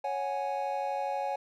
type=chord; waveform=triangle; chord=C# suspended fourth; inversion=none; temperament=just; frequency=554.4 / 739.2 / 831.5 Hz; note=C#5 / F#5 / G#5; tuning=0 / -2 / +2 cents; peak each=-33 / -34 / -31 dBFS; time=0.04-1.36 s; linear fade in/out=5 ms; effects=none